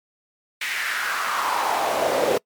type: noise with high-pass filter sweep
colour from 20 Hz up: brown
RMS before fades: -23 dBFS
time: 0.61-2.38 s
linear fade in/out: 5 ms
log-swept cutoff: 2200 to 460 Hz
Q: 3.1
effects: noise-tail reverb RT60 0.1 s tail -25 dB re dry + MP3 96 kbps